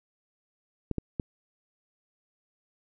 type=clicks; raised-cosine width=3 ms; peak=-16 dBFS; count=3; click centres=0.913 / 0.983 / 1.198 s; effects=none